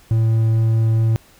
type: tone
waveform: triangle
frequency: 112.2 Hz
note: A2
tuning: 34 cents sharp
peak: -11 dBFS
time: 0.11-1.16 s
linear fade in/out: 0 ms
effects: pink hiss -50 dBFS RMS until 1.39 s